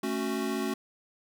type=chord; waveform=square; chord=F# minor; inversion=first; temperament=equal with one note detuned; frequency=220 / 275.6 / 370 Hz; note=A3 / C#4 / F#4; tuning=0 / -10 / 0 cents; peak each=-34 dBFS; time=0.03-0.74 s; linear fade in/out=5 ms; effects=none